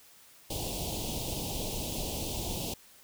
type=band-stop noise; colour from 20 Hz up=pink; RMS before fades=-35 dBFS; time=0.5-2.74 s; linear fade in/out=5 ms; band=890 to 2700 Hz; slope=48 dB/octave; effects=white hiss -57 dBFS RMS until 3.03 s